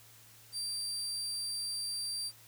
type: tone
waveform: 30% pulse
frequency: 4699 Hz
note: D8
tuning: in tune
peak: -32 dBFS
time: 0.52-2.32 s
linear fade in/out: 50 ms
effects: added 112 Hz sine -63 dBFS peak until 2.47 s + white hiss -58 dBFS RMS until 2.47 s